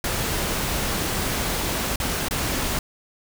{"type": "noise with dropouts", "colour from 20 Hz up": "pink", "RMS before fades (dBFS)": -25, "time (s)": [0.04, 2.79], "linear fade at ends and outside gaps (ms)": 2, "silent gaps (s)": [[1.959, 2], [2.285, 2.309]], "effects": []}